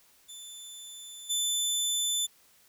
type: tone with level steps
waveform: 20% pulse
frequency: 3520 Hz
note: A7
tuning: in tune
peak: -37 / -21 dBFS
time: 0.28-2.27 s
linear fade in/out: 20 ms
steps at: 1.29 s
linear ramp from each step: 20 ms
effects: white hiss -62 dBFS RMS until 2.68 s